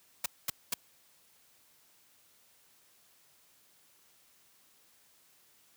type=noise bursts; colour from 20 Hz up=white; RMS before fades=-31 dBFS; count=3; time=0.24-0.74 s; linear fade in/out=5 ms; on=20 ms; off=220 ms; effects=white hiss -65 dBFS RMS until 5.76 s + high-pass 60 Hz 12 dB/octave